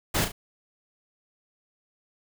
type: noise with echo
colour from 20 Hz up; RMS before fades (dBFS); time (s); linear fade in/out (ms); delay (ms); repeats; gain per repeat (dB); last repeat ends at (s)
pink; -25; 0.14-0.25; 10; 35; 2; -7; 0.32
effects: none